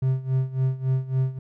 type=tone with tremolo; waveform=triangle; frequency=131.2 Hz; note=C3; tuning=5 cents sharp; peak=-16 dBFS; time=0.02-1.39 s; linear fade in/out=5 ms; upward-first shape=sine; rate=3.6 Hz; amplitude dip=85%; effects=none